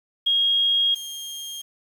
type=tone pair in turn; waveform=sine / sawtooth; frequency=3267 / 3224 Hz; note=G#7 / G7; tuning=-29 / +48 cents; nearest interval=unison; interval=23 cents; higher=first; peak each=-17 / -29 dBFS; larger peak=first; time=0.26-0.95 / 0.95-1.62 s; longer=first; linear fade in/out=10 ms; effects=8-bit